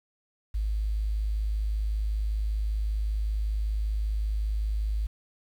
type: tone with quantisation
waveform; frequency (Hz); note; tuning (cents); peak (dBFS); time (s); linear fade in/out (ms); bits
sine; 52.6; G#1; +23; -25; 0.54-5.07; 10; 9
effects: none